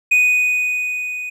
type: tone with level ramp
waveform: triangle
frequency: 2486 Hz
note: D#7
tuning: 2 cents flat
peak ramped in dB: -8 to -23 dBFS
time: 0.11-1.3 s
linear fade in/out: 10 ms
effects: none